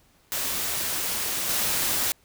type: noise with level steps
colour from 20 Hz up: white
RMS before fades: -28 / -25 dBFS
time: 0.32-2.12 s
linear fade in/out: 0 ms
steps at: 1.49 s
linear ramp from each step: 2 ms
effects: pink hiss -61 dBFS RMS until 2.24 s